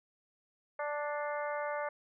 harmonic tone with a mistuned harmonic, 293.7 Hz, D4, in tune, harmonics 2 / 3 / 4 / 5 / 6 / 7, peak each -36 / -40 / -42 / -44 / -46 / -47 dBFS, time 0.79-1.89 s, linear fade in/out 5 ms, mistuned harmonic 7, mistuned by +33 cents, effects none

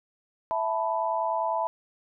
sine chord, E suspended fourth, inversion none, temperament just, 659.3 / 879 / 988.9 Hz, E5 / A5 / B5, 0 / -2 / +2 cents, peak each -29 dBFS, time 0.51-1.67 s, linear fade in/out 0 ms, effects none

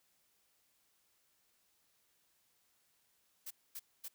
blue noise bursts, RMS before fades -45 dBFS, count 3, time 3.46-4.084 s, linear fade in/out 10 ms, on 48 ms, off 240 ms, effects white hiss -75 dBFS RMS until 4.14 s

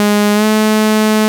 sawtooth tone with pitch glide, 207.3 to 215.6 Hz, G#3 to A3, -3 to -35 cents, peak -5 dBFS, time 0-1.28 s, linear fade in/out 0 ms, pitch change +68 cents, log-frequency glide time 0.34-0.45 s, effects none

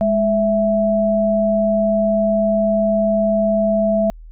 sine tone pair together, 207.9 / 660 Hz, G#3 / E5, +2 / +2 cents, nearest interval octave + minor sixth, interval 2000 cents, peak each -18 / -15 dBFS, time 0.01-4.1 s, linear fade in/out 0 ms, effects added 40 Hz sine -35 dBFS peak until 4.31 s

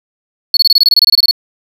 triangle tone bursts, 4389 Hz, C#8, 18 cents flat, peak -3 dBFS, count 15, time 0.54-1.311 s, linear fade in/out 2 ms, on 29 ms, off 24 ms, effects none

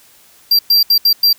square tone bursts at uneven times, 4727 Hz, D8, 10 cents sharp, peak -8 dBFS, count 5, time 0.51-0.59 / 0.7-0.83 / 0.9-0.98 / 1.05-1.13 / 1.23-1.33 s, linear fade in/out 5 ms, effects white hiss -47 dBFS RMS until 1.38 s

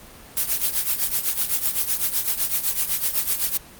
blue noise with tremolo, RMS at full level -19 dBFS, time 0.37-3.57 s, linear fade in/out 0 ms, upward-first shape triangle, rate 7.9 Hz, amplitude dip 85%, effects pink hiss -44 dBFS RMS until 3.79 s + Opus 24 kbps

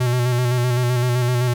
square tone with vibrato, 123.47 Hz, B2, in tune, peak -17 dBFS, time 0-1.54 s, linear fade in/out 10 ms, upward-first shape square, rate 7.8 Hz, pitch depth 31 cents each way, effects none

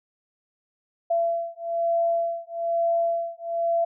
sine beating tone pair, 675 / 676.1 Hz, E5 / E5, +41 / +44 cents, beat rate 1.1 Hz, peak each -25 dBFS, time 1.1-3.85 s, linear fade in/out 10 ms, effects none

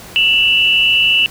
sine tone pair together, 2679 / 2932 Hz, E7 / F#7, +27 / -16 cents, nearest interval major second, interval 157 cents, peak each -12 dBFS, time 0.16-1.26 s, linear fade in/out 0 ms, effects pink hiss -35 dBFS RMS until 1.3 s

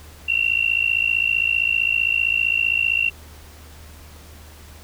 sine tone with amplitude modulation, 2739 Hz, F7, 34 cents flat, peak -13 dBFS, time 0.28-3.1 s, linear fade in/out 10 ms, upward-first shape sine, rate 55.4 Hz, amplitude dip 90%, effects added 76 Hz sine -42 dBFS peak until 4.83 s + pink hiss -46 dBFS RMS until 4.83 s

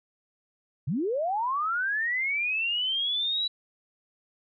sine linear sweep, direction up, 113 to 3951 Hz, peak -25 dBFS, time 0.87-3.48 s, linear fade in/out 10 ms, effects none

